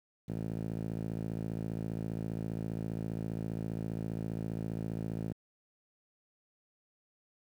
5% pulse tone with band-pass filter, 55 Hz, A1, in tune, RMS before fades -37 dBFS, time 0.28-5.33 s, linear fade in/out 10 ms, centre 150 Hz, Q 1.4, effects 10-bit

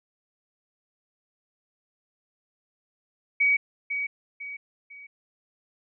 sine tone with echo, 2263 Hz, C#7, 35 cents sharp, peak -18 dBFS, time 3.4-3.57 s, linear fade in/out 10 ms, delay 500 ms, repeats 3, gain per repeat -8 dB, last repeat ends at 5.07 s, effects none

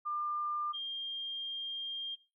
sine tone pair in turn, 1198 / 3206 Hz, D6 / G7, +34 / +38 cents, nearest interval octave + perfect fourth, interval 1704 cents, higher second, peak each -33 / -35 dBFS, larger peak first, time 0.05-0.73 / 0.73-2.16 s, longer second, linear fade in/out 20 ms, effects noise-tail reverb RT60 0.3 s tail -18 dB re dry

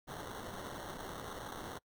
blue noise with sample-and-hold, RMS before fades -45 dBFS, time 0.07-1.79 s, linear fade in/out 20 ms, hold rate 2450 Hz, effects noise-tail reverb RT60 0.1 s tail -24 dB re dry

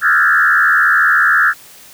sine tone with frequency modulation, 1534 Hz, G6, 38 cents flat, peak -8 dBFS, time 0.01-1.54 s, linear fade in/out 50 ms, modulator 77 Hz, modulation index 3, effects white hiss -40 dBFS RMS until 1.93 s

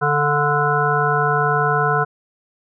harmonic tone with a mistuned harmonic, 146.83 Hz, D3, in tune, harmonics 1 / 3 / 5 / 7 / 9 / 10, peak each -22 / -22 / -22 / -22 / -22 / -22 dBFS, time 0.01-2.05 s, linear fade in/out 20 ms, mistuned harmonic 5, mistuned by -18 cents, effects none

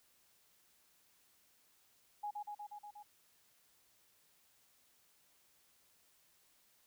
sine tone with echo, 830 Hz, G#5, 1 cent flat, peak -38 dBFS, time 2.23-2.31 s, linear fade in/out 10 ms, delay 120 ms, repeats 6, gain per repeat -2 dB, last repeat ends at 3.03 s, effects white hiss -71 dBFS RMS until 6.86 s

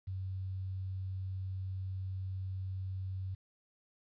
sine tone with quantisation, 94.5 Hz, F#2, 37 cents sharp, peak -36 dBFS, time 0.07-3.35 s, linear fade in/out 10 ms, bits 11, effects resampled to 11025 Hz

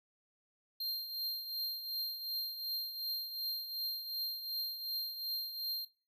square tone with tremolo, 4186 Hz, C8, in tune, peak -34 dBFS, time 0.8-5.85 s, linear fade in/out 5 ms, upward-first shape triangle, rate 2.7 Hz, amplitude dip 65%, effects noise-tail reverb RT60 0.3 s tail -17 dB re dry

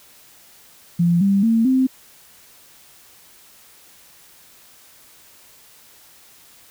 sine tone with pitch steps, 171.9 / 197.46 / 226.8 / 260.6 Hz, F3 / G3 / A#3 / C4, -27 / +13 / -47 / -7 cents, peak -13 dBFS, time 0.99-1.87 s, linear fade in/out 10 ms, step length 220 ms, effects white hiss -49 dBFS RMS until 6.7 s

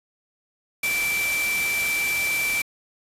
sine tone in noise, 2334 Hz, D7, 11 cents flat, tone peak -22 dBFS, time 0.83-2.62 s, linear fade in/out 5 ms, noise white, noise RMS -29 dBFS, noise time 0.83-2.62 s, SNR +4 dB, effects resampled to 32000 Hz

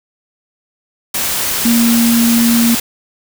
sine tone in noise, 233.4 Hz, A#3, 2 cents sharp, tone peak -9 dBFS, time 1.65-2.75 s, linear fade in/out 5 ms, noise white, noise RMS -17 dBFS, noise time 1.14-2.8 s, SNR +5 dB, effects none

